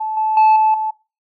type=tone with level steps; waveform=sine; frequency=870 Hz; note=A5; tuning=20 cents flat; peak=-19 / -14 / -5 / -9 / -17 dBFS; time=0-0.91 s; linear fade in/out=10 ms; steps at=0.17 / 0.37 / 0.56 / 0.74 s; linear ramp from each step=2 ms; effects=noise-tail reverb RT60 0.3 s tail -22 dB re dry + tanh soft clip ceiling -7 dBFS